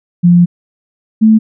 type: tone pair in turn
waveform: sine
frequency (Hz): 174.61 / 219.2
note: F3 / A3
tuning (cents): 0 / -6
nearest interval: major third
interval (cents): 394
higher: second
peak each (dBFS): -3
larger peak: neither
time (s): 0.23-0.46 / 1.21-1.39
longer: first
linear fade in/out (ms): 20
effects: none